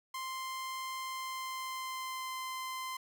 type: tone with pitch glide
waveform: sawtooth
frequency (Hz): 1046.5 to 1036.9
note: C6 to C6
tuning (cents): 0 to -16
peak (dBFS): -34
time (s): 0.14-2.97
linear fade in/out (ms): 5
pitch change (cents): -16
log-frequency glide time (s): 1.04-2.34
effects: none